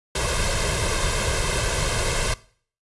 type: noise with comb filter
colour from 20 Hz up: pink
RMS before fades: -23 dBFS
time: 0.15-2.34 s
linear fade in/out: 5 ms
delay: 1.9 ms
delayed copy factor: +0.75
effects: noise-tail reverb RT60 0.5 s tail -20 dB re dry + resampled to 24000 Hz